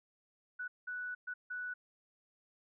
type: tone bursts at uneven times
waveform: sine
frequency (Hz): 1480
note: F#6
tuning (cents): 0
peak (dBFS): -38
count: 4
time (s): 0.59-0.68 / 0.87-1.15 / 1.27-1.34 / 1.5-1.74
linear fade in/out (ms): 10
effects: none